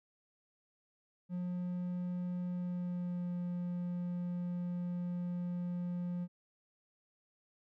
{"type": "tone with pitch glide", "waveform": "triangle", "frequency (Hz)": [178.6, 176.55], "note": ["F3", "F3"], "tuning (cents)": [39, 19], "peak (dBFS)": -33, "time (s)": [1.29, 6.28], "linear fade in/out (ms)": 50, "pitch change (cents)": -20, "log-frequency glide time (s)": [2.48, 3.34], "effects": []}